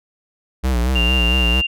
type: tone with vibrato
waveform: square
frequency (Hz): 62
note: B1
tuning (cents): +7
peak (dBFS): -16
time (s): 0.63-1.62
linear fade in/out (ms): 20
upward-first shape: sine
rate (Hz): 4.4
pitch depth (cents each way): 100
type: tone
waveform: sine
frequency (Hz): 2789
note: F7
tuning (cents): -3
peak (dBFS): -17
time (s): 0.95-1.67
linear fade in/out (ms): 10
effects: none